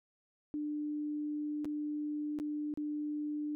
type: tone with dropouts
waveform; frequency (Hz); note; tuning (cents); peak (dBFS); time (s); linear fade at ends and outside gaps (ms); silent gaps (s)
sine; 298.1; D4; +26; -34; 0.54-3.55; 0; 1.646-1.654 / 2.388-2.399 / 2.739-2.774
effects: none